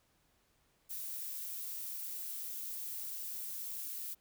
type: noise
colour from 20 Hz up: violet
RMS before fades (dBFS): -42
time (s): 0.89-4.15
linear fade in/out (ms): 20
effects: pink hiss -73 dBFS RMS until 4.2 s